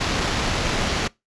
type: noise with sample-and-hold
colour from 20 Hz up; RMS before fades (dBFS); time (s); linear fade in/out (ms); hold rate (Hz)
pink; -23; 0-1.08; 10; 8820
effects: noise-tail reverb RT60 0.2 s tail -23 dB re dry + resampled to 22050 Hz